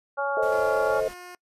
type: harmonic tone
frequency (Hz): 280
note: C#4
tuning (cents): +18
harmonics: 2 / 3 / 4 / 5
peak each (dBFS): -28 / -29 / -33 / -30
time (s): 0.17-1.01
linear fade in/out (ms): 20
type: chord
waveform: sine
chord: A diminished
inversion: none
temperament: just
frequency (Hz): 440 / 528 / 633.6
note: A4 / C5 / Eb5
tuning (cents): 0 / +16 / +31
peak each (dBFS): -27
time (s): 0.37-1.08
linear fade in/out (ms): 2
type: noise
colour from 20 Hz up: pink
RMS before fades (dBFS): -45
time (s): 0.42-1.14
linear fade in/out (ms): 10
type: tone with pitch glide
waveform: 10% pulse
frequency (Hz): 342.8 to 357.6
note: F4 to F4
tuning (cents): -32 to +41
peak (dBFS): -32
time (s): 0.52-1.35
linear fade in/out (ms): 2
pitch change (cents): +73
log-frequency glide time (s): 0.89-0.95
effects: noise-tail reverb RT60 0.1 s tail -26 dB re dry + resampled to 32000 Hz